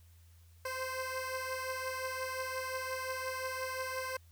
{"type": "beating tone pair", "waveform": "15% pulse", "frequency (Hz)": [518, 523.7], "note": ["C5", "C5"], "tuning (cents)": [-17, 1], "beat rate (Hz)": 5.7, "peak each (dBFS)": [-31, -36], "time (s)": [0.65, 4.17], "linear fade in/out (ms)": 5, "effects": ["added 84 Hz sine -57 dBFS peak until 4.31 s", "white hiss -69 dBFS RMS until 4.31 s"]}